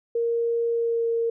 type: tone with pitch glide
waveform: sine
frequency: 466.2 to 461.6 Hz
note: A#4 to A#4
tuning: 0 to -17 cents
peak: -21 dBFS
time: 0.15-1.3 s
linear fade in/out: 5 ms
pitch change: -17 cents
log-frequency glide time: 0.69-1.08 s
effects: none